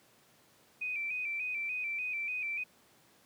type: tone with vibrato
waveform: sine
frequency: 2417 Hz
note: D7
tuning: 49 cents sharp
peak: -33 dBFS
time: 0.81-2.64 s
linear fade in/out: 10 ms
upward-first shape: square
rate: 3.4 Hz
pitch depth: 56 cents each way
effects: pink hiss -64 dBFS RMS until 3.25 s + high-pass 150 Hz 12 dB/octave